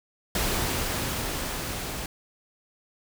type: noise with level ramp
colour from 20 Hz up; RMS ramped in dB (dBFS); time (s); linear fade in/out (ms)
pink; -26 to -34; 0.35-2.06; 2
effects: none